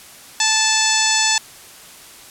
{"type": "harmonic tone", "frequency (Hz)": 876, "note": "A5", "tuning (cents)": -8, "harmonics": [1, 2, 3, 4, 5, 6, 7, 8, 9], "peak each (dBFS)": [-23, -23, -23, -23, -23, -23, -23, -23, -23], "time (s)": [0.4, 1.38], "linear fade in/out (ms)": 2, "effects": ["white hiss -41 dBFS RMS until 2.3 s", "low-pass 12000 Hz 12 dB/octave"]}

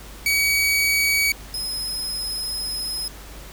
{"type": "tone pair in turn", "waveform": "sawtooth", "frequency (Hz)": [2264, 5106], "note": ["C#7", "D#8"], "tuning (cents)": [36, 44], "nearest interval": "octave + major second", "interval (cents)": 1408, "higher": "second", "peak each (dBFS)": [-14, -23], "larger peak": "first", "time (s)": [[0.26, 1.32], [1.54, 3.08]], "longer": "second", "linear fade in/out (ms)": 2, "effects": ["added 50 Hz sine -39 dBFS peak until 3.52 s", "pink hiss -42 dBFS RMS until 3.52 s"]}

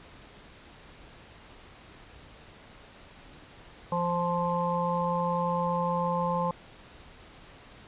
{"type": "harmonic tone with a mistuned harmonic", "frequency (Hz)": 174.61, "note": "F3", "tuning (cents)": 0, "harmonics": [1, 3, 5, 6], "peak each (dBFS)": [-31, -31, -31, -31], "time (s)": [3.92, 6.51], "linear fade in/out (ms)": 2, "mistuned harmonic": 1, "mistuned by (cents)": -19, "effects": ["pink hiss -51 dBFS RMS until 7.87 s", "resampled to 8000 Hz"]}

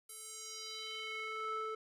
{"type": "tone with band-pass filter sweep", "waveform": "square", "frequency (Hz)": 437.9, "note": "A4", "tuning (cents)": -8, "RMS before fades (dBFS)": -43, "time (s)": [0.09, 1.75], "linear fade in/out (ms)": 5, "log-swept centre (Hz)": [11000, 950], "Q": 2.5, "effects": []}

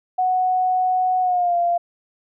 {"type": "tone with pitch glide", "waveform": "sine", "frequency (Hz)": [739, 693.5], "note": ["F#5", "F5"], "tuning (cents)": [-2, -12], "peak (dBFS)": -16, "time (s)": [0.18, 1.78], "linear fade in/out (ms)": 10, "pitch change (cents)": -110, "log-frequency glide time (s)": [1.21, 1.56], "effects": []}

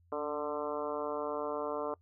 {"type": "harmonic tone with a mistuned harmonic", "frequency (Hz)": 148.5, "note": "D3", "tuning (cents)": 20, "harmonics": [2, 3, 4, 5, 6, 7, 8, 9], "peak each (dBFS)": [-43, -37, -38, -45, -45, -42, -44, -48], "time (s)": [0.12, 1.94], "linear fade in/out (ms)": 2, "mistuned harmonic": 2, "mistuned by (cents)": -37, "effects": ["noise-tail reverb RT60 0.1 s tail -24 dB re dry", "added 86 Hz sine -63 dBFS peak until 2.01 s"]}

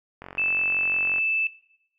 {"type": "click train", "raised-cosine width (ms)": 0.5, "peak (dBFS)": -23, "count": 45, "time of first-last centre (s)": [0.22, 1.183], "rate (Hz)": 45.7}
{"type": "tone", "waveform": "sine", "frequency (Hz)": 2634, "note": "E7", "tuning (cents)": -2, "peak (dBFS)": -21, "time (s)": [0.38, 1.47], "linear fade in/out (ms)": 2}
{"effects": ["noise-tail reverb RT60 0.8 s tail -19 dB re dry"]}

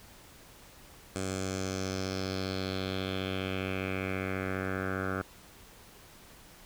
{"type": "tone with low-pass filter sweep", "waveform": "10% pulse", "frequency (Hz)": 94.8, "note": "F#2", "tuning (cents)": 43, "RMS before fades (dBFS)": -34, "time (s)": [1.16, 5.22], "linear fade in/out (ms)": 0, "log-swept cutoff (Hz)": [8100, 1400], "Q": 3.4, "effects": ["pink hiss -54 dBFS RMS until 6.65 s"]}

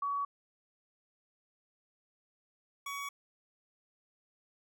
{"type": "tone pair in turn", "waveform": ["sine", "25% pulse"], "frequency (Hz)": [1130, 1125.5], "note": ["C#6", "C#6"], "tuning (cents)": [33, 26], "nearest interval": "unison", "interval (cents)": 7, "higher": "first", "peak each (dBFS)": [-31, -34], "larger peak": "first", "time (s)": [[0.02, 0.25], [2.86, 3.09]], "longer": "neither", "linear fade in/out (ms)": 5, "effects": []}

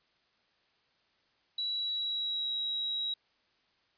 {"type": "tone with pitch glide", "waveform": "sine", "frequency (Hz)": [3918, 3853], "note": ["B7", "B7"], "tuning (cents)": [-15, -44], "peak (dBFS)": -31, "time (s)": [1.58, 3.14], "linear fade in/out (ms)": 5, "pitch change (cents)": -29, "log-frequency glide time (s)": [1.69, 2.55], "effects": ["white hiss -71 dBFS RMS until 3.97 s", "resampled to 11025 Hz"]}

